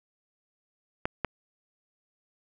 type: clicks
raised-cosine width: 0.5 ms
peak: -12 dBFS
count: 2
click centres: 1.055 / 1.247 s
effects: none